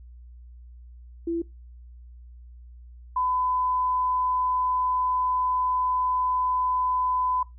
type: tone pair in turn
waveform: sine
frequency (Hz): 335.9 / 1006.6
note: E4 / B5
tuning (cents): +33 / +33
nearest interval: octave + perfect fifth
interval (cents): 1900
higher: second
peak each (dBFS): -24 / -22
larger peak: second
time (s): 1.27-1.42 / 3.16-7.43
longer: second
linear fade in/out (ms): 5
effects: noise-tail reverb RT60 0.2 s tail -21 dB re dry + added 60 Hz sine -43 dBFS peak until 7.58 s